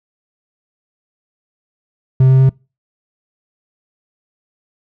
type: tone with pitch steps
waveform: triangle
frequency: 130.81 / 131.72 / 132.64 Hz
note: C3 / C3 / C3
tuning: 0 / +12 / +24 cents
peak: -4 dBFS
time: 2.2-2.494 s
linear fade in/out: 5 ms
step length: 98 ms
effects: noise-tail reverb RT60 0.3 s tail -26 dB re dry